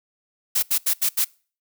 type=noise bursts; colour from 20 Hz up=blue; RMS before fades=-20 dBFS; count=5; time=0.55-1.247 s; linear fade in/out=10 ms; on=77 ms; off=78 ms; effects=noise-tail reverb RT60 0.4 s tail -25 dB re dry